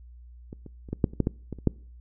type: clicks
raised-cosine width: 3 ms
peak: -25 / -28 / -30 / -16 / -7 / -29 / -9 / -11 / -20 / -30 / -7 dBFS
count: 11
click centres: 0.529 / 0.663 / 0.888 / 0.93 / 1.042 / 1.135 / 1.203 / 1.271 / 1.527 / 1.587 / 1.673 s
effects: noise-tail reverb RT60 0.5 s tail -25 dB re dry + added 60 Hz sine -45 dBFS peak until 2 s